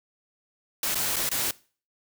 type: noise with dropouts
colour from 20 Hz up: white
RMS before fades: -27 dBFS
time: 0.83-1.51 s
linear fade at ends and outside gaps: 2 ms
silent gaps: 0.946-0.954 / 1.16-1.165 / 1.291-1.314 s
effects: noise-tail reverb RT60 0.4 s tail -21 dB re dry